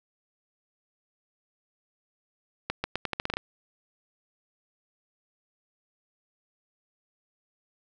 accelerating click train, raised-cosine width 0.3 ms, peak -12 dBFS, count 10, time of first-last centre 2.7-3.37 s, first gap 140 ms, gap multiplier 0.83, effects none

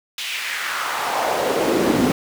brown noise with high-pass filter sweep, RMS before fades -21 dBFS, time 0.18-2.12 s, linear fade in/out 2 ms, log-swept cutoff 3100 to 210 Hz, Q 2.1, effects none

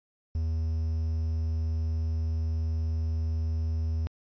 triangle tone with quantisation, 80.3 Hz, E2, 45 cents flat, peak -24 dBFS, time 0.35-4.07 s, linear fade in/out 0 ms, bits 9, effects resampled to 11025 Hz

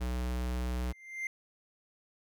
square tone, 61.74 Hz, B1, in tune, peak -32 dBFS, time 0-0.93 s, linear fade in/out 20 ms
triangle tone with exponential growth, 2093 Hz, C7, in tune, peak -29 dBFS, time 0.76-1.27 s, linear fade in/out 2 ms, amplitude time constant 110 ms
effects none

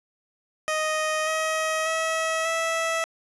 15% pulse tone with pitch steps, 622.3 / 633.2 / 644.2 / 655.5 Hz, D#5 / D#5 / E5 / E5, 0 / +30 / -40 / -10 cents, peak -17 dBFS, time 0.68-3.04 s, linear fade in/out 0 ms, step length 590 ms, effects resampled to 24000 Hz + 8-bit

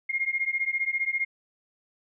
sine beating tone pair, 2127 / 2142 Hz, C7 / C7, +28 / +40 cents, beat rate 15 Hz, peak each -28 dBFS, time 0.09-1.25 s, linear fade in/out 10 ms, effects none

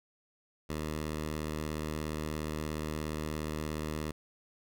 10% pulse tone, 77 Hz, D#2, 17 cents flat, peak -26 dBFS, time 0.69-4.12 s, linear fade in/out 10 ms, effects none

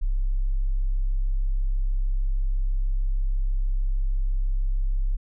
sine tone, 33.14 Hz, C1, 23 cents sharp, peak -19 dBFS, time 0.01-5.17 s, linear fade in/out 20 ms, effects tanh soft clip ceiling -16 dBFS

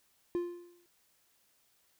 triangle tone with exponential decay, 349.2 Hz, F4, in tune, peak -26 dBFS, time 0.35-0.86 s, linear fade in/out 0 ms, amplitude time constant 110 ms, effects white hiss -71 dBFS RMS until 1.99 s

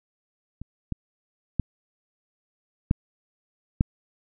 clicks, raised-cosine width 5 ms, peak -24 / -15 / -10 / -7 / -6 dBFS, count 5, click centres 0.616 / 0.923 / 1.597 / 2.911 / 3.809 s, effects none

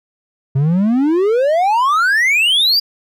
triangle exponential sweep, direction up, 130 to 4904 Hz, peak -9 dBFS, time 0.55-2.8 s, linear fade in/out 10 ms, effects none

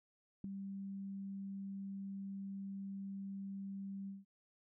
sine tone with ADSR envelope, 196 Hz, G3, in tune, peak -35 dBFS, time 0.44-4.25 s, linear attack 4 ms, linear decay 3 ms, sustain -7 dB, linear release 170 ms, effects none

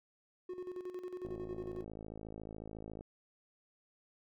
triangle tone with tremolo, 363.5 Hz, F#4, 31 cents flat, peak -37 dBFS, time 0.49-1.84 s, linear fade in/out 5 ms, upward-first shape square, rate 11 Hz, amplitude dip 65%
click train, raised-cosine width 2 ms, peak -33 dBFS, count 96, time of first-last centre 1.25-3.009 s, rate 54 Hz
effects none

